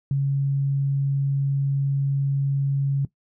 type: tone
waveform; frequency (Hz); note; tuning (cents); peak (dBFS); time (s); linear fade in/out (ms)
sine; 138.59; C#3; 0; -19; 0.11-3.05; 2
effects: noise-tail reverb RT60 0.1 s tail -17 dB re dry